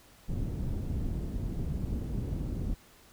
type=low-pass noise; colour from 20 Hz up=pink; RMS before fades=-33 dBFS; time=0.28-2.75 s; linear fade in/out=20 ms; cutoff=230 Hz; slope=12 dB/octave; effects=pink hiss -58 dBFS RMS until 3.12 s